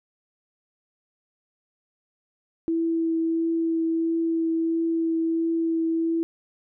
sine tone with vibrato, 328.6 Hz, E4, 5 cents flat, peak -21 dBFS, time 2.68-6.23 s, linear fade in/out 0 ms, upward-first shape triangle, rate 1.5 Hz, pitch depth 12 cents each way, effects none

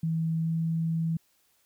sine tone with pitch glide, 162.4 to 163.53 Hz, E3 to E3, -26 to -14 cents, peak -25 dBFS, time 0.03-1.17 s, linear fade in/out 5 ms, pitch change +12 cents, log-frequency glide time 0.42-0.49 s, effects white hiss -68 dBFS RMS until 1.65 s

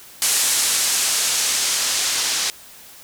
blue noise with low-pass filter sweep, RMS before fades -20 dBFS, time 0.22-2.5 s, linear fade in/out 0 ms, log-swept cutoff 9000 to 5800 Hz, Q 0.89, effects white hiss -43 dBFS RMS until 3.03 s

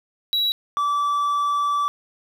triangle tone pair in turn, 3895 / 1158 Hz, B7 / D6, -25 / -25 cents, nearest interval octave + major sixth, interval 2100 cents, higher first, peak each -17 dBFS, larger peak neither, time 0.33-0.52 / 0.77-1.88 s, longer second, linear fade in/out 0 ms, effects none

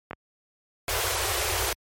clicks, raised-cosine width 0.5 ms, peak -18 dBFS, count 2, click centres 0.11 / 0.132 s
pink band-stop noise, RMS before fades -26 dBFS, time 0.88-1.73 s, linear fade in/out 2 ms, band 100 to 350 Hz, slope 96 dB/octave
effects high-pass 60 Hz 12 dB/octave + MP3 64 kbps

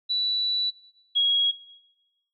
sine tone pair in turn, 3951 / 3307 Hz, B7 / G#7, 0 / -8 cents, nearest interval minor third, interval 308 cents, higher first, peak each -22 / -18 dBFS, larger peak second, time 0.09-0.71 / 1.15-1.52 s, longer first, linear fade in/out 20 ms, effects noise-tail reverb RT60 1.0 s tail -20 dB re dry

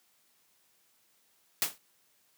white noise with exponential decay, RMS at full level -24 dBFS, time 1.62-1.78 s, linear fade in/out 1 ms, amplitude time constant 33 ms, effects white hiss -69 dBFS RMS until 2.37 s + high-pass 100 Hz 12 dB/octave

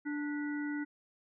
harmonic tone with a mistuned harmonic, 293.7 Hz, D4, in tune, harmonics 1 / 3 / 5 / 7, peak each -34 / -51 / -44 / -46 dBFS, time 0.05-0.85 s, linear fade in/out 20 ms, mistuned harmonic 7, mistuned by -85 cents, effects none

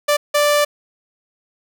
sawtooth tone bursts at uneven times, 587.3 Hz, D5, in tune, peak -9 dBFS, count 2, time 0.08-0.17 / 0.34-0.65 s, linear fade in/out 10 ms, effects none

